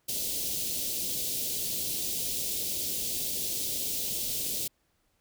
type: band-stop noise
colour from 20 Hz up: white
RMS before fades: -32 dBFS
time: 0.08-4.68 s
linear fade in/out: 10 ms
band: 540 to 3100 Hz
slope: 24 dB/octave
effects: pink hiss -73 dBFS RMS until 5.2 s